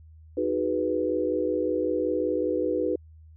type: chord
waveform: sine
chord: G# minor seventh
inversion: second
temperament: equal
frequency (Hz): 311.1 / 370 / 415.3 / 493.9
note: D#4 / F#4 / G#4 / B4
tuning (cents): 0 / 0 / 0 / 0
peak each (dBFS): -29 / -29 / -32 / -27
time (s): 0.37-2.96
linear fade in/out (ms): 5
effects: added 79 Hz sine -47 dBFS peak until 3.36 s